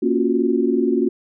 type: chord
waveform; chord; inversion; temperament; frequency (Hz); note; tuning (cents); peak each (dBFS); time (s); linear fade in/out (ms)
sine; Gb major seventh; first; equal with one note detuned; 234.4 / 277.2 / 349.2 / 370; Bb3 / Db4 / F4 / Gb4; +10 / 0 / 0 / 0; -21; 0.02-1.09; 10
effects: none